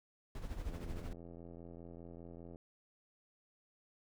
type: noise with tremolo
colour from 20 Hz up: brown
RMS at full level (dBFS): -40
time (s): 0.35-1.13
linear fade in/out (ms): 2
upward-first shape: sine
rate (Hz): 13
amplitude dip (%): 60
type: click train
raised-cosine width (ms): 2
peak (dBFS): -39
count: 159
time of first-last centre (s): 0.7-2.559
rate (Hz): 85
effects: none